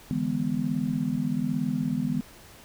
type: chord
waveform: sine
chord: E dominant seventh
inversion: third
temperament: just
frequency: 148.33 / 164.81 / 206 / 247.2 Hz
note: D3 / E3 / G#3 / B3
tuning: +18 / 0 / -14 / +2 cents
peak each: -33 / -31 / -30 / -28 dBFS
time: 0.11-2.21 s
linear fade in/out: 0 ms
effects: pink hiss -50 dBFS RMS until 2.64 s